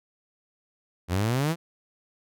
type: exponential sweep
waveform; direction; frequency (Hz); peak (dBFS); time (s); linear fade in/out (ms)
sawtooth; up; 84 to 174.61; -19; 1.08-1.56; 50
effects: none